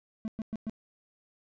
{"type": "tone bursts", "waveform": "triangle", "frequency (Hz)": 220, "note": "A3", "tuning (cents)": 0, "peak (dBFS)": -29, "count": 4, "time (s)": [0.25, 0.696], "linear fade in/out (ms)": 0, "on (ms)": 29, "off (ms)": 110, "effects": ["resampled to 16000 Hz"]}